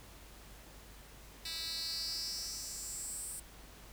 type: tone with high-pass filter sweep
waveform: 10% pulse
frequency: 326.9 Hz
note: E4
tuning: 14 cents flat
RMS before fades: -41 dBFS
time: 1.45-3.4 s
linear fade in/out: 5 ms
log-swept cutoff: 3500 to 9200 Hz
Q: 4.9
effects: added 50 Hz sine -56 dBFS peak until 3.92 s + pink hiss -56 dBFS RMS until 3.92 s